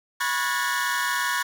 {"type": "tone cluster", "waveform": "40% pulse", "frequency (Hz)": [981, 1101, 1453, 1663, 1793], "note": ["B5", "C#6", "F#6", "G#6", "A6"], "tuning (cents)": [-12, -12, -32, 2, 32], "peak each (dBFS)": -29, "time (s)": [0.2, 1.43], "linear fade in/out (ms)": 10, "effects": []}